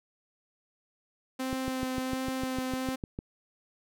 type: tone with vibrato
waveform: sawtooth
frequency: 259.9 Hz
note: C4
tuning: 11 cents flat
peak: -27 dBFS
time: 1.39-2.96 s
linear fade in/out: 10 ms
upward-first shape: sine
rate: 1.4 Hz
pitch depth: 12 cents each way
type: click train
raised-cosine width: 3 ms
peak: -22 dBFS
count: 12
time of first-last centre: 1.53-3.189 s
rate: 6.63 Hz
effects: none